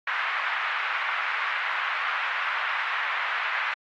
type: band-pass noise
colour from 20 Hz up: pink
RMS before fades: -28 dBFS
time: 0.07-3.74 s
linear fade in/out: 5 ms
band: 1100 to 2400 Hz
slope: 24 dB/octave
effects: AAC 48 kbps